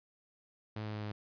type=tone with pitch steps; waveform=sawtooth; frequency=107.6 / 106.67 / 105.75 / 104.84 Hz; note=A2 / G#2 / G#2 / G#2; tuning=-38 / +47 / +32 / +17 cents; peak=-34 dBFS; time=0.76-1.12 s; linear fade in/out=5 ms; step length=90 ms; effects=resampled to 11025 Hz